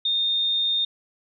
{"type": "tone", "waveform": "sine", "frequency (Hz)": 3654, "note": "A#7", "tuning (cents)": -35, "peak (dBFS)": -20, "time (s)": [0.05, 0.85], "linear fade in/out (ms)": 5, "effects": []}